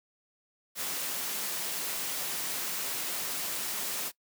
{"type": "noise", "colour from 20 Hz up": "white", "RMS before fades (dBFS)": -34, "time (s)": [0.75, 4.12], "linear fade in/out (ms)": 50, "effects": ["noise-tail reverb RT60 0.1 s tail -21 dB re dry", "high-pass 150 Hz 12 dB/octave"]}